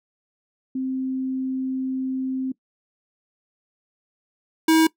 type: tone pair in turn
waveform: sine / square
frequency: 261.6 / 320.9 Hz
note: C4 / E4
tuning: 0 / -46 cents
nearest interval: major third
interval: 354 cents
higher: second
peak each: -23 / -14 dBFS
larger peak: second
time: 0.75-2.52 / 4.68-4.87 s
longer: first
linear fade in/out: 5 ms
effects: noise-tail reverb RT60 0.1 s tail -21 dB re dry